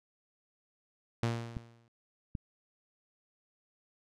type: tone with exponential decay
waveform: sawtooth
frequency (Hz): 116.54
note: A#2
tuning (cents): 0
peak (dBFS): -23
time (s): 1.23-1.88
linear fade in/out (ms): 0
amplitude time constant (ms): 140
type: clicks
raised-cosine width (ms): 5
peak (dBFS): -25 / -24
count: 2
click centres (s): 1.568 / 2.352
effects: low-pass 7000 Hz 12 dB/octave